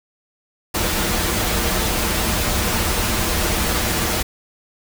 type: noise with comb filter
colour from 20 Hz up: pink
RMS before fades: -20 dBFS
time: 0.74-4.23 s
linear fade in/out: 10 ms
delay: 7.3 ms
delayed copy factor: -0.6
effects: none